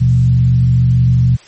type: tone with frequency modulation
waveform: sine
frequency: 123.47 Hz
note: B2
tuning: in tune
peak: -7 dBFS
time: 0-1.37 s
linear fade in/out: 20 ms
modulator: 46.3 Hz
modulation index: 0.6
effects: white hiss -42 dBFS RMS until 1.47 s + MP3 32 kbps